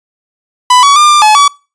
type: tone with pitch steps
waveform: 45% pulse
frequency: 996 / 1130 / 1199 / 1191 / 855 / 1141 Hz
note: B5 / C#6 / D6 / D6 / A5 / C#6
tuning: +14 / +33 / +36 / +24 / -50 / +50 cents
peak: -3 dBFS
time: 0.7-1.48 s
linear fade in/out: 5 ms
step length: 130 ms
effects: noise-tail reverb RT60 0.3 s tail -23 dB re dry + resampled to 22050 Hz